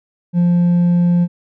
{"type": "tone with hard clipping", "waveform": "sine", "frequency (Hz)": 174.61, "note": "F3", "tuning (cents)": 0, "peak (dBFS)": -11, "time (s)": [0.33, 1.28], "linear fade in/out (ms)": 50, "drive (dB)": 2, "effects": []}